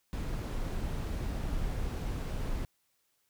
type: noise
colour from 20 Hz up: brown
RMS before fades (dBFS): -34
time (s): 0.13-2.65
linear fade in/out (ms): 0
effects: white hiss -75 dBFS RMS until 3.29 s